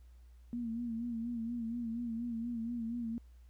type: tone with vibrato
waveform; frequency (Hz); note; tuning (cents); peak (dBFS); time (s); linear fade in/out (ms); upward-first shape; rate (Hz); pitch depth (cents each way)
sine; 233.1; A#3; 0; -35; 0.53-3.18; 0; sine; 4.2; 63
effects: added 60 Hz sine -54 dBFS peak until 3.49 s + pink hiss -75 dBFS RMS until 3.49 s